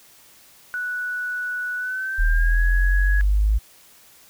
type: tone with pitch glide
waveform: sine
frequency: 1477 to 1667.5 Hz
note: F#6 to G#6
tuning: -3 to +7 cents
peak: -24 dBFS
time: 0.74-3.21 s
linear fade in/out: 0 ms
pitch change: +210 cents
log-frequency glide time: 1.77-2.61 s
type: exponential sweep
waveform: sine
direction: up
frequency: 38.52 to 53.9 Hz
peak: -15 dBFS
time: 2.18-3.59 s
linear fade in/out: 20 ms
effects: white hiss -51 dBFS RMS until 4.29 s